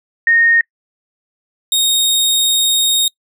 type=tone pair in turn; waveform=sine / sawtooth; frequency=1849 / 3722 Hz; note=A#6 / A#7; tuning=-15 / -3 cents; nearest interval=octave; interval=1212 cents; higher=second; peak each=-8 dBFS; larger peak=neither; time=0.27-0.61 / 1.72-3.08 s; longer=second; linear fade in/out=2 ms; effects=noise-tail reverb RT60 0.1 s tail -26 dB re dry